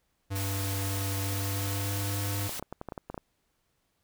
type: tone with pitch glide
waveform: square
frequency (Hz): 98 to 100.35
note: G2 to G2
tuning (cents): 0 to +41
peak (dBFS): -31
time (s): 0.3-2.49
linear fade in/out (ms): 20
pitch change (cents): +41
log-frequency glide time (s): 1.17-2.25
type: noise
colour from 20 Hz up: white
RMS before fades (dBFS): -37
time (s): 0.35-2.6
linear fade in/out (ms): 10
type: clicks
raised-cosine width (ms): 1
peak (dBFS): -23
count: 11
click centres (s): 2.494 / 2.596 / 2.626 / 2.726 / 2.814 / 2.887 / 2.922 / 2.978 / 3.1 / 3.144 / 3.178
effects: pink hiss -75 dBFS RMS until 4.03 s